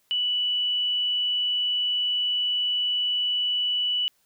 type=tone; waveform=sine; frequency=2960 Hz; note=F#7; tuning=in tune; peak=-22 dBFS; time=0.11-4.08 s; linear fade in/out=0 ms; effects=white hiss -67 dBFS RMS until 4.25 s